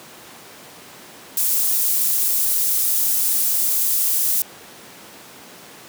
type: high-pass noise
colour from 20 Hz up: pink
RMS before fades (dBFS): -19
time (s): 1.37-4.42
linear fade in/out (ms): 2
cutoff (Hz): 12000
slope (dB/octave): 12
effects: pink hiss -41 dBFS RMS until 5.88 s + high-pass 200 Hz 12 dB/octave